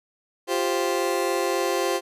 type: chord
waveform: 30% pulse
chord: F suspended second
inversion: none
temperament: just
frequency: 349.2 / 392.9 / 523.8 Hz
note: F4 / G4 / C5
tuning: 0 / +4 / +2 cents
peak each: -24 dBFS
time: 0.47-2.01 s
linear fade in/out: 50 ms
effects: resampled to 32000 Hz